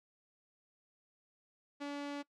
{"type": "tone", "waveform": "sawtooth", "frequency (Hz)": 286.5, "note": "D4", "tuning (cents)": -43, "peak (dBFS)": -35, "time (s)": [1.8, 2.23], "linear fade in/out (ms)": 20, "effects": ["noise-tail reverb RT60 0.1 s tail -21 dB re dry", "low-pass 5000 Hz 12 dB/octave"]}